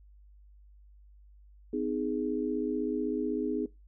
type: chord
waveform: sine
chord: Ab major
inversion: first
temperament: equal with one note detuned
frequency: 255.1 / 311.1 / 415.3 Hz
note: C4 / Eb4 / Ab4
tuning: -44 / 0 / 0 cents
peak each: -33 dBFS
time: 1.73-3.66 s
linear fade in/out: 5 ms
effects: noise-tail reverb RT60 0.2 s tail -19 dB re dry + added 50 Hz sine -53 dBFS peak until 3.87 s